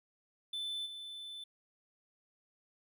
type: tone with level steps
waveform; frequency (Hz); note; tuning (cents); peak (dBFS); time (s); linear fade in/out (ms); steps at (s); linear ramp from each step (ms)
triangle; 3520; A7; 0; -35 / -42; 0.53-1.44; 5; 0.85; 20
effects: none